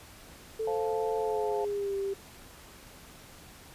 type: tone with pitch glide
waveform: sine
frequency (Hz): 441.6 to 393.4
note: A4 to G4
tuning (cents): +6 to +6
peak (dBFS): -29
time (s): 0.59-2.14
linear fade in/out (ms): 10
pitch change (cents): -200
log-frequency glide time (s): 1.17-1.96
type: harmonic tone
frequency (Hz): 174.61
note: F3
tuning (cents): 0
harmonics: 3 / 4 / 5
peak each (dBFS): -36 / -36 / -36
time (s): 0.67-1.65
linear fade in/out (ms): 5
effects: pink hiss -51 dBFS RMS until 3.74 s + resampled to 32000 Hz